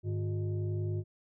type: tone with frequency modulation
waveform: sine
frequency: 102.6 Hz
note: G#2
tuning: 21 cents flat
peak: -30 dBFS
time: 0.03-1.04 s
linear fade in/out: 50 ms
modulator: 256 Hz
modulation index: 0.73
effects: none